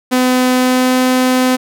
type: tone with pitch glide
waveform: sawtooth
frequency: 253.3 to 255.2 Hz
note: B3 to C4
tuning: +44 to -43 cents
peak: -6 dBFS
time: 0.11-1.57 s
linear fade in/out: 20 ms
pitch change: +13 cents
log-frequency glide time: 0.55-0.97 s
effects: none

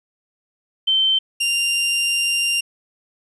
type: tone pair in turn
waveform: sine / sawtooth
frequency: 3100 / 2786 Hz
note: G7 / F7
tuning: -20 / -5 cents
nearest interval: major second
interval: 185 cents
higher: first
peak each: -14 dBFS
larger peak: neither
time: 0.87-1.19 / 1.4-2.61 s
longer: second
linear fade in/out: 10 ms
effects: resampled to 24000 Hz + 9-bit

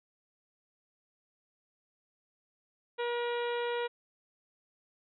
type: harmonic tone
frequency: 478.1 Hz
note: A#4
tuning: 44 cents sharp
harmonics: 1 / 2 / 3 / 4 / 5 / 6 / 7 / 8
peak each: -32 / -38 / -42 / -44 / -46 / -48 / -49 / -50 dBFS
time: 2.98-3.88 s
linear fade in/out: 20 ms
effects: none

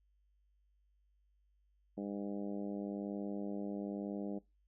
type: harmonic tone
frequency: 101 Hz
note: G#2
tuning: 48 cents flat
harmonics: 2 / 3 / 4 / 5 / 6 / 7 / 8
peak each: -41 / -43 / -48 / -49 / -50 / -56 / -60 dBFS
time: 1.97-4.39 s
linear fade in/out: 10 ms
effects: noise-tail reverb RT60 0.2 s tail -21 dB re dry + added 50 Hz sine -70 dBFS peak until 4.67 s

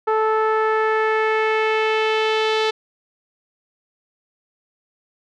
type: tone with low-pass filter sweep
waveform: sawtooth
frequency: 437.2 Hz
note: A4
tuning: 11 cents flat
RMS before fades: -19 dBFS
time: 0.07-2.71 s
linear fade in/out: 10 ms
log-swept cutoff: 1200 to 3800 Hz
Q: 2.1
effects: none

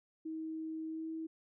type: tone with pitch glide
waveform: sine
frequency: 318.5 to 321.8 Hz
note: D#4 to E4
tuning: +41 to -42 cents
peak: -38 dBFS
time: 0.25-1.27 s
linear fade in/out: 10 ms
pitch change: +17 cents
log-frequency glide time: 0.88-1.07 s
effects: none

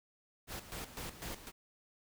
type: noise with tremolo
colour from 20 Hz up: pink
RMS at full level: -43 dBFS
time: 0.47-1.52 s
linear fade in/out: 50 ms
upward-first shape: square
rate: 4 Hz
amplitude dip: 70%
effects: none

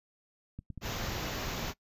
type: clicks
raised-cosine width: 5 ms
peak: -29 dBFS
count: 6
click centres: 0.59 / 0.703 / 0.777 / 0.854 / 1.04 / 1.089 s
type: band-stop noise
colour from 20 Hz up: pink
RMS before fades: -36 dBFS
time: 0.81-1.74 s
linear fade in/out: 50 ms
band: 7000 to 13000 Hz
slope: 96 dB/octave
effects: noise-tail reverb RT60 0.1 s tail -22 dB re dry + resampled to 32000 Hz

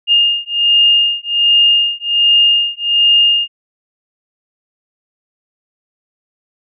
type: beating tone pair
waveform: sine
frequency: 2827 / 2828.3 Hz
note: F7 / F7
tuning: +20 / +21 cents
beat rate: 1.3 Hz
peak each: -12 dBFS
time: 0.07-3.48 s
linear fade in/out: 50 ms
effects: none

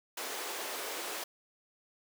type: high-pass noise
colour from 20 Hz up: pink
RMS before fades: -39 dBFS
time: 0.17-1.24 s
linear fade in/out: 5 ms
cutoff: 370 Hz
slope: 24 dB/octave
effects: none

